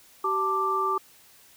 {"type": "tone cluster", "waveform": "sine", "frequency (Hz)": [384.2, 886, 1177], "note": ["G4", "A5", "D6"], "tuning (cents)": [-35, 12, 3], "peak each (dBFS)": [-30, -32, -24], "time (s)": [0.24, 0.98], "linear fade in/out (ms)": 5, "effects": ["white hiss -55 dBFS RMS until 1.56 s"]}